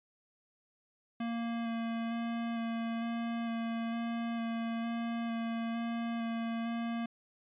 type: tone with vibrato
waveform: square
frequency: 230.8 Hz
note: A#3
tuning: 17 cents flat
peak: -34 dBFS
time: 1.2-7.06 s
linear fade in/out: 5 ms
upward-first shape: square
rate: 1.1 Hz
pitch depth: 10 cents each way
effects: resampled to 8000 Hz